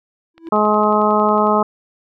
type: tone with exponential growth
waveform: triangle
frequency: 329.6 Hz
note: E4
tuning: in tune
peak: -22 dBFS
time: 0.34-0.49 s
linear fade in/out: 5 ms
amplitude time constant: 31 ms
type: click train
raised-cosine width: 0.3 ms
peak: -27 dBFS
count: 13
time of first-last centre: 0.38-1.471 s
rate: 11 Hz
type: harmonic tone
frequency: 211.4 Hz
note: G#3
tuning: 31 cents sharp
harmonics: 1 / 2 / 3 / 4 / 5 / 6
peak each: -19 / -19 / -19 / -19 / -19 / -19 dBFS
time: 0.52-1.63 s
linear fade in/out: 5 ms
effects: none